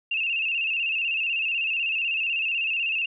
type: tone with vibrato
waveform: sine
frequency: 2687 Hz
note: E7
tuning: 33 cents sharp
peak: -23 dBFS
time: 0.11-3.06 s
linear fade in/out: 5 ms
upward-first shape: square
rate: 16 Hz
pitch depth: 56 cents each way
effects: none